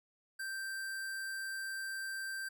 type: tone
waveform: square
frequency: 1568 Hz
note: G6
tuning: in tune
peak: -39 dBFS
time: 0.39-2.49 s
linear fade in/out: 10 ms
effects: none